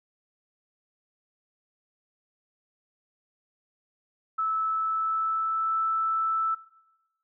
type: tone with pitch glide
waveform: sine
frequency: 1307 to 1319.1 Hz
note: E6 to E6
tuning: -15 to +1 cents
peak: -24 dBFS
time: 4.38-6.55 s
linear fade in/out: 10 ms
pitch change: +16 cents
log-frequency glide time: 4.65-5.76 s
effects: noise-tail reverb RT60 1.0 s tail -20 dB re dry